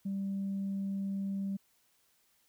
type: tone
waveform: sine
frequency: 196 Hz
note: G3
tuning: in tune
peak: -31 dBFS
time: 0.05-1.57 s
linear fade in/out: 10 ms
effects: tanh soft clip ceiling -29 dBFS + white hiss -71 dBFS RMS until 2.48 s